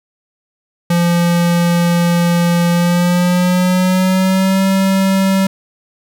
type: tone with pitch glide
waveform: square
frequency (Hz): 172.4 to 192.4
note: F3 to G3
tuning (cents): -22 to -32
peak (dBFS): -11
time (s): 0.9-5.47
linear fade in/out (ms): 5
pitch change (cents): +190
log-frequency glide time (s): 2.71-4.63
effects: 8-bit